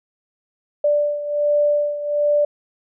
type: beating tone pair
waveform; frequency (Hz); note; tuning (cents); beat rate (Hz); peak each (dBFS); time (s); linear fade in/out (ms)
sine; 587.3 / 588.6; D5 / D5; 0 / +4; 1.3; -17 / -22; 0.84-2.45; 5
effects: none